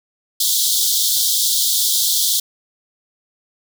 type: high-pass noise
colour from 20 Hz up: pink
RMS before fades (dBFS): -17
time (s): 0.4-2.4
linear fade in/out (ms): 5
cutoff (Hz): 3300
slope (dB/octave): 96
effects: none